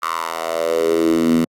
10% pulse tone with high-pass filter sweep, 82.41 Hz, E2, in tune, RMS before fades -18 dBFS, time 0.02-1.45 s, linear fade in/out 10 ms, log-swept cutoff 1200 to 210 Hz, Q 5.3, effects AAC 64 kbps

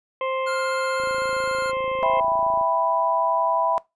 harmonic tone, 525 Hz, C5, 6 cents sharp, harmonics 1 / 2 / 4 / 5 / 6, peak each -25 / -27 / -34 / -40 / -42 dBFS, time 0.21-2.2 s, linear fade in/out 2 ms
square tone with vibrato, 1408 Hz, F6, 14 cents sharp, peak -29 dBFS, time 0.46-1.72 s, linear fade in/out 20 ms, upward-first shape triangle, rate 16 Hz, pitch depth 25 cents each way
click train, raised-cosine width 2 ms, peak -28 dBFS, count 45, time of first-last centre 1-2.612 s, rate 27.3 Hz
sine chord, E minor, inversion none, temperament just, 659.3 / 791.1 / 988.9 Hz, E5 / G5 / B5, 0 / +16 / +2 cents, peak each -22 / -27 / -21 dBFS, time 2.03-3.78 s, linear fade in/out 0 ms
effects noise-tail reverb RT60 0.2 s tail -21 dB re dry + resampled to 22050 Hz

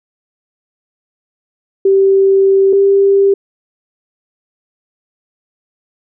sine tone pair in turn, 388.9 / 395 Hz, G4 / G4, -14 / +13 cents, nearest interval unison, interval 27 cents, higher second, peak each -6 dBFS, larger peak neither, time 1.85-2.73 / 2.73-3.34 s, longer first, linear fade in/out 5 ms, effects none

